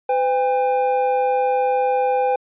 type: tone pair together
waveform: triangle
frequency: 507.1 / 805 Hz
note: B4 / G5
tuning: +46 / +46 cents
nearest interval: minor sixth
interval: 800 cents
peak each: -17 dBFS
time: 0.09-2.36 s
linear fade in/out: 5 ms
effects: resampled to 8000 Hz